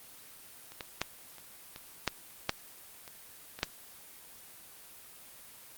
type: clicks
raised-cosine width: 0.2 ms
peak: -29 / -20 / -11 / -30 / -25 / -9 / -9 / -27 / -24 / -10 dBFS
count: 10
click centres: 0.72 / 0.808 / 1.016 / 1.383 / 1.761 / 2.077 / 2.494 / 3.078 / 3.59 / 3.631 s
effects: white hiss -52 dBFS RMS until 5.77 s + Opus 24 kbps